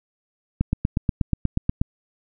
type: click train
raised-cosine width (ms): 5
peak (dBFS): -7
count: 11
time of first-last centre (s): 0.61-1.815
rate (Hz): 8.3
effects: none